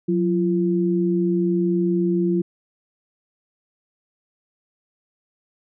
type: tone pair together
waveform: sine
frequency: 181.49 / 342.6 Hz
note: F#3 / F4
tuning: -33 / -33 cents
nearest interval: major seventh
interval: 1100 cents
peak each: -20 dBFS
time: 0.08-2.42 s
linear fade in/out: 10 ms
effects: none